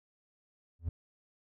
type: tone with exponential growth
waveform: triangle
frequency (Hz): 83.4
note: E2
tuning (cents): +21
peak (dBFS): -25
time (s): 0.79-0.89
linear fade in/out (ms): 5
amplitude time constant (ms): 21
effects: none